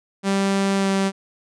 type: tone with pitch glide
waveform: sawtooth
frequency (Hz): 196 to 194.42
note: G3 to G3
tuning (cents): 0 to -14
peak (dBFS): -14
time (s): 0.23-1.12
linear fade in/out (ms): 50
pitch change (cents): -14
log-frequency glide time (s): 0.77-0.88
effects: resampled to 22050 Hz